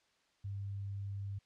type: tone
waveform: sine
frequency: 99.4 Hz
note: G2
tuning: 25 cents sharp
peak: -38 dBFS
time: 0.44-1.39 s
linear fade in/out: 10 ms
effects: white hiss -73 dBFS RMS until 1.45 s + low-pass 5000 Hz 12 dB/octave